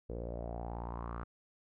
sawtooth tone with low-pass filter sweep, 58.27 Hz, A#1, in tune, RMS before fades -41 dBFS, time 0.09-1.24 s, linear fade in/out 10 ms, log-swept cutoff 470 to 1300 Hz, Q 5, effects none

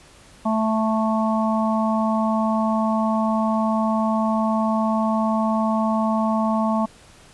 harmonic tone, 220 Hz, A3, in tune, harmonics 1 / 3 / 4 / 5, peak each -20 / -25 / -26 / -27 dBFS, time 0.45-6.86 s, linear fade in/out 10 ms, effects pink hiss -49 dBFS RMS until 7.33 s + resampled to 24000 Hz

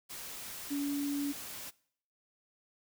sine tone in noise, 285 Hz, C#4, 48 cents sharp, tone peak -31 dBFS, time 0.7-1.33 s, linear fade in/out 20 ms, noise white, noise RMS -44 dBFS, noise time 0.09-1.71 s, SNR +10 dB, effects noise-tail reverb RT60 0.6 s tail -22 dB re dry

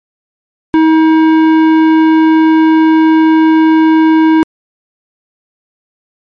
sine tone with tanh clipping, 318.4 Hz, D#4, 40 cents sharp, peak -6 dBFS, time 0.74-4.43 s, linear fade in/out 0 ms, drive 14 dB, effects MP3 48 kbps

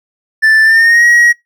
triangle tone with pitch glide, 1763 to 1900.5 Hz, A6 to A#6, +3 to +33 cents, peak -3 dBFS, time 0.42-1.33 s, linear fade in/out 20 ms, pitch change +130 cents, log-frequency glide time 0.63-1.05 s, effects noise-tail reverb RT60 0.2 s tail -25 dB re dry

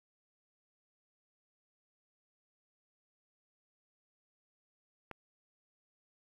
click, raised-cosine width 0.5 ms, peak -28 dBFS, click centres 5.113 s, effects 10-bit

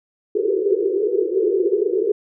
pink band-pass noise, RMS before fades -19 dBFS, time 0.35-2.12 s, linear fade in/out 5 ms, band 360 to 460 Hz, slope 96 dB/octave, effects none

